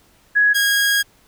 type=tone pair in turn; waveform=sine / sawtooth; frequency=1672 / 1639.5 Hz; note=G#6 / G#6; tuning=+11 / -23 cents; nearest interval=unison; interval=34 cents; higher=first; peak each=-11 dBFS; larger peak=neither; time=0.35-0.54 / 0.54-1.03 s; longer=second; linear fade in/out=20 ms; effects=pink hiss -55 dBFS RMS until 1.27 s